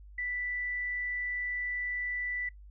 sine tone, 1975.5 Hz, B6, in tune, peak -32 dBFS, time 0.18-2.49 s, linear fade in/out 5 ms, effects noise-tail reverb RT60 0.1 s tail -21 dB re dry + added 50 Hz sine -48 dBFS peak until 2.7 s

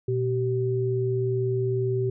sine tone pair together, 120.79 / 384.6 Hz, B2 / G4, -38 / -33 cents, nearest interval octave + minor sixth, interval 2005 cents, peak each -25 dBFS, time 0.08-2.1 s, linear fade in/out 5 ms, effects none

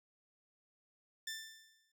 15% pulse tone with exponential decay, 1776 Hz, A6, 16 cents sharp, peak -32 dBFS, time 1.27-1.92 s, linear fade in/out 5 ms, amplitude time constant 140 ms, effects none

